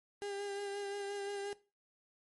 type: tone with vibrato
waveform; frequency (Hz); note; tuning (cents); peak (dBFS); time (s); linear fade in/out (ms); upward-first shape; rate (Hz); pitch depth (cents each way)
35% pulse; 402; G4; +44; -37; 0.22-1.53; 0; sine; 5.7; 22
effects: noise-tail reverb RT60 0.3 s tail -18 dB re dry + MP3 48 kbps